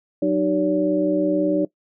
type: tone cluster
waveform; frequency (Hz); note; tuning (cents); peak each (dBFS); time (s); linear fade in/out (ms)
sine; 185.4 / 305.2 / 383.8 / 569; F#3 / D#4 / G4 / C#5; +4 / -33 / -37 / +45; -27 / -19 / -26 / -22; 0.22-1.65; 5
effects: noise-tail reverb RT60 0.1 s tail -19 dB re dry